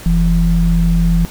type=tone pair together; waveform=sine; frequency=44.55 / 168.3 Hz; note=F1 / E3; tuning=+35 / +36 cents; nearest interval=octave + major seventh; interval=2301 cents; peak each=-12 dBFS; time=0.06-1.25 s; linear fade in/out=0 ms; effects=pink hiss -34 dBFS RMS until 1.3 s